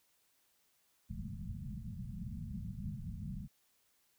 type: low-pass noise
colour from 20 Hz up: white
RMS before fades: -43 dBFS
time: 1.09-3.48 s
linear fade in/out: 20 ms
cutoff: 220 Hz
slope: 96 dB/octave
effects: white hiss -74 dBFS RMS until 4.18 s